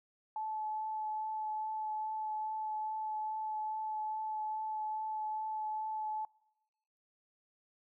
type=tone with vibrato; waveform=sine; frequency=865 Hz; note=A5; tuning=30 cents flat; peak=-35 dBFS; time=0.36-6.25 s; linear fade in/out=2 ms; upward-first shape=triangle; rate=2.4 Hz; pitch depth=13 cents each way; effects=noise-tail reverb RT60 1.0 s tail -25 dB re dry